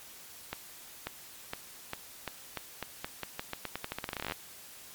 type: accelerating click train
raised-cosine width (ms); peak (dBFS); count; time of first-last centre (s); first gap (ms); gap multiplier
0.3; -18; 28; 0.53-4.321; 540; 0.86
effects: white hiss -50 dBFS RMS until 4.94 s + MP3 96 kbps